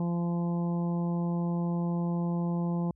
harmonic tone, 172 Hz, F3, 26 cents flat, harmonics 1 / 2 / 3 / 4 / 5 / 6, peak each -27 / -38 / -42 / -45 / -43 / -47 dBFS, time 0-2.91 s, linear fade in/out 2 ms, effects added 60 Hz sine -62 dBFS peak until 2.95 s

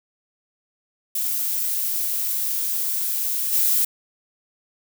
violet noise with level steps, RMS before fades -24 / -19 dBFS, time 1.15-3.85 s, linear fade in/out 5 ms, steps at 3.52 s, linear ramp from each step 20 ms, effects none

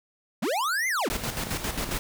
square linear two-way sweep, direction up then down, 161.1 to 2134 to 161.1 Hz, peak -25 dBFS, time 0.42-1.09 s, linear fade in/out 10 ms, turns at 0.88 s
pink noise with tremolo, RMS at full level -29 dBFS, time 1.1-1.99 s, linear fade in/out 0 ms, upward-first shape square, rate 7.4 Hz, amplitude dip 55%
clicks, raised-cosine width 2 ms, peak -22 dBFS, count 5, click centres 1.29 / 1.47 / 1.537 / 1.776 / 1.891 s
effects none

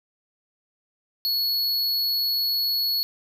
square tone, 4373 Hz, C#8, 24 cents flat, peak -22 dBFS, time 1.25-3.03 s, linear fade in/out 0 ms, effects none

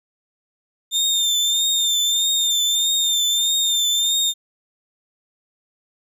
30% pulse tone with vibrato, 3612 Hz, A7, 45 cents sharp, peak -14 dBFS, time 0.91-4.34 s, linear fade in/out 50 ms, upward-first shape triangle, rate 1.6 Hz, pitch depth 49 cents each way, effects none

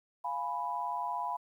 sine chord, F diminished, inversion none, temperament equal, 698.5 / 830.6 / 987.8 Hz, F5 / Ab5 / Cb6, 0 / 0 / 0 cents, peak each -40 / -38 / -34 dBFS, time 0.24-1.37 s, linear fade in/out 10 ms, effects 11-bit

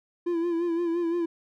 triangle tone with vibrato, 340 Hz, F4, 46 cents flat, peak -22 dBFS, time 0.26-1.26 s, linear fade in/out 10 ms, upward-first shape sine, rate 5.8 Hz, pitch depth 52 cents each way, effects none

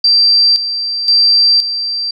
sine tone with tremolo, 4699 Hz, D8, in tune, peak -6 dBFS, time 0.04-2.11 s, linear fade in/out 5 ms, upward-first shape square, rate 0.96 Hz, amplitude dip 65%, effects none

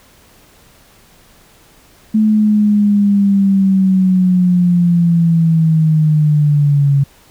sine linear sweep, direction down, 217.2 to 138.59 Hz, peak -8 dBFS, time 2.14-7.04 s, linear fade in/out 10 ms, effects pink hiss -47 dBFS RMS until 7.3 s

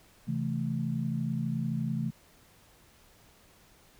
sine chord, A minor, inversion first, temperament equal with one note detuned, 133.1 / 164.81 / 220 Hz, C3 / E3 / A3, +30 / 0 / 0 cents, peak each -33 dBFS, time 0.27-2.11 s, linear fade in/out 20 ms, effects pink hiss -60 dBFS RMS until 3.99 s

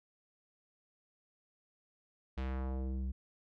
square tone with low-pass filter sweep, 65.41 Hz, C2, in tune, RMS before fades -37 dBFS, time 2.37-3.12 s, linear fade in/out 10 ms, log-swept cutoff 3600 to 140 Hz, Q 1.1, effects none

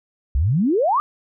sine exponential sweep, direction up, 59.2 to 1244.5 Hz, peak -15 dBFS, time 0.35-1 s, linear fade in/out 0 ms, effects none

